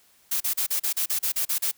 blue noise bursts, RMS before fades -25 dBFS, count 11, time 0.31-1.715 s, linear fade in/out 10 ms, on 95 ms, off 36 ms, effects white hiss -60 dBFS RMS until 1.77 s

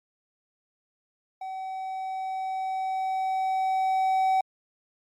triangle tone with level ramp, 760 Hz, F#5, 46 cents sharp, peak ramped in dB -31 to -18 dBFS, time 1.41-4.41 s, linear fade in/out 5 ms, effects Opus 48 kbps

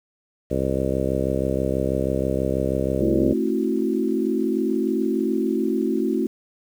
harmonic tone, 66.2 Hz, C2, 21 cents sharp, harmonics 1 / 2 / 3 / 4 / 5 / 6 / 7 / 8 / 9, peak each -29 / -29 / -29 / -29 / -29 / -29 / -29 / -29 / -29 dBFS, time 0.5-3.34 s, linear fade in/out 20 ms
sine chord, F# half-diminished seventh, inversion first, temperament equal with one note detuned, 220 / 266.8 / 329.6 / 370 Hz, A3 / C4 / E4 / F#4, 0 / +34 / 0 / 0 cents, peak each -25 dBFS, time 3.01-6.27 s, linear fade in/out 2 ms
effects 8-bit

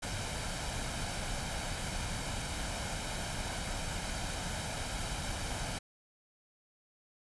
pink noise with comb filter, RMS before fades -37 dBFS, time 0.02-5.79 s, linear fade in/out 10 ms, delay 1.3 ms, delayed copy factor +0.5, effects resampled to 24000 Hz

